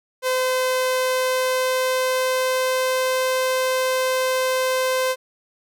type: tone with pitch glide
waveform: sawtooth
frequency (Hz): 513 to 516.3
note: C5 to C5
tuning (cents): -34 to -23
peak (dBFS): -15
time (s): 0.22-5.16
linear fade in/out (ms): 50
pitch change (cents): +11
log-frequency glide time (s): 0.91-3.25
effects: none